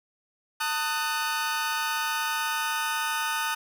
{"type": "chord", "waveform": "sawtooth", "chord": "D# diminished", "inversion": "second", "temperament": "just", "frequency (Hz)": [896, 1244.5, 1493.4], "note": ["A5", "D#6", "F#6"], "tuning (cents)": [31, 0, 16], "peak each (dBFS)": -27, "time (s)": [0.6, 3.55], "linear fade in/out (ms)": 10, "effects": []}